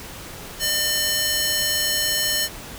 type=tone with high-pass filter; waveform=square; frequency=603 Hz; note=D5; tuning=46 cents sharp; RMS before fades=-22 dBFS; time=0.59-2.49 s; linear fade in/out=50 ms; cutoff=2900 Hz; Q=0.65; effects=pink hiss -37 dBFS RMS until 2.78 s